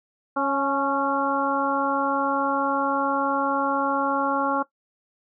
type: harmonic tone with a mistuned harmonic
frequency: 275.4 Hz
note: C#4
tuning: 11 cents flat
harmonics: 1 / 2 / 3 / 4 / 5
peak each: -27 / -27 / -27 / -27 / -27 dBFS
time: 0.36-4.63 s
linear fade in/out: 10 ms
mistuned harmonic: 3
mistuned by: +30 cents
effects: noise-tail reverb RT60 0.1 s tail -17 dB re dry